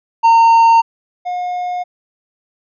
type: tone pair in turn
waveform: triangle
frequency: 916 / 718.2 Hz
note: A#5 / F5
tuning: -31 / +48 cents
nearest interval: major third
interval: 421 cents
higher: first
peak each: -4 / -16 dBFS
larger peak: first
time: 0.23-0.82 / 1.25-1.84 s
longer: neither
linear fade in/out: 20 ms
effects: resampled to 16000 Hz